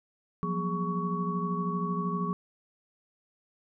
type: tone cluster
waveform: sine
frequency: 175.4 / 188.2 / 238.2 / 413.5 / 1120 Hz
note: F3 / F#3 / A#3 / G#4 / C#6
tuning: +8 / +30 / +38 / -8 / +18 cents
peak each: -31 / -36 / -39 / -38 / -33 dBFS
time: 0.43-2.33 s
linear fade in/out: 0 ms
effects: none